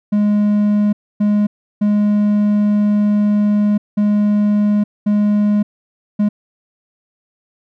triangle tone bursts at uneven times, 207.7 Hz, G#3, in tune, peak -9 dBFS, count 6, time 0.12-0.93 / 1.2-1.47 / 1.81-3.78 / 3.97-4.84 / 5.06-5.63 / 6.19-6.29 s, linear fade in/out 10 ms, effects none

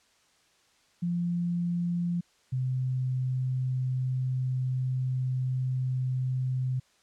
sine tone pair in turn, 173.7 / 128.67 Hz, F3 / C3, -9 / -29 cents, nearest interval perfect fourth, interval 520 cents, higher first, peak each -26 dBFS, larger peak neither, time 1.02-2.21 / 2.52-6.8 s, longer second, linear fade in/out 10 ms, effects white hiss -65 dBFS RMS until 7.02 s + low-pass 7000 Hz 12 dB/octave

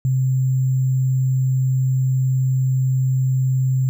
sine tone with sample-and-hold, 130.81 Hz, C3, in tune, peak -15 dBFS, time 0.05-3.89 s, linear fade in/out 0 ms, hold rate 7350 Hz, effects none

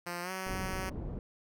5% pulse tone with pitch glide, 174.61 to 188.23 Hz, F3 to F#3, 0 to +30 cents, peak -25 dBFS, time 0.06-0.9 s, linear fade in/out 10 ms, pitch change +130 cents, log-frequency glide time 0.22-0.31 s
pink low-pass noise, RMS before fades -39 dBFS, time 0.46-1.19 s, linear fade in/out 2 ms, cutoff 420 Hz, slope 12 dB/octave
effects none

